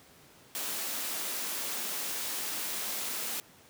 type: high-pass noise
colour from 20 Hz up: white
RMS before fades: -35 dBFS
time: 0.55-3.4 s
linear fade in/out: 0 ms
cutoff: 190 Hz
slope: 48 dB/octave
effects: pink hiss -57 dBFS RMS until 3.69 s + high-pass 100 Hz 12 dB/octave